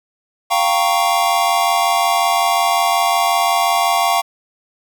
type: chord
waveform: square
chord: G half-diminished seventh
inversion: third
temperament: equal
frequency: 698.5 / 784 / 932.3 / 1108.7 Hz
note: F5 / G5 / Bb5 / Db6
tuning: 0 / 0 / 0 / 0 cents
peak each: -18 / -20 / -22 / -20 dBFS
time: 0.5-4.22 s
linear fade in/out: 20 ms
effects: 8-bit